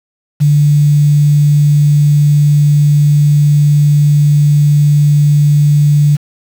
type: tone with quantisation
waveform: sine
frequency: 146.8 Hz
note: D3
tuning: in tune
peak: -5 dBFS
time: 0.4-6.17 s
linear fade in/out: 20 ms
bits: 5
effects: none